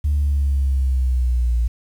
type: linear sweep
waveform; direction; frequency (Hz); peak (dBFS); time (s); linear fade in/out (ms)
sine; down; 73.9 to 57.6; -14; 0.04-1.68; 10
effects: tanh soft clip ceiling -12 dBFS + 8-bit